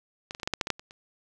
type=clicks; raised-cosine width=0.2 ms; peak=-19 / -21 / -29 / -14 / -11 / -9 / -8 / -14 / -7 / -26 / -30 dBFS; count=11; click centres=0.309 / 0.349 / 0.399 / 0.432 / 0.475 / 0.537 / 0.612 / 0.671 / 0.703 / 0.795 / 0.909 s; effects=none